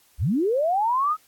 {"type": "linear sweep", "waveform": "sine", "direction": "up", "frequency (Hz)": [43.65, 1289], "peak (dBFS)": -19, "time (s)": [0.18, 1.17], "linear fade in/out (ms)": 50, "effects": ["white hiss -59 dBFS RMS until 1.27 s", "AAC 64 kbps"]}